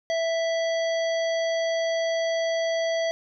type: harmonic tone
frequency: 659.3 Hz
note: E5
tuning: in tune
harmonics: 1 / 3 / 5 / 7 / 9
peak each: -23 / -33 / -37 / -40 / -42 dBFS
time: 0.1-3.11 s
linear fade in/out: 0 ms
effects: none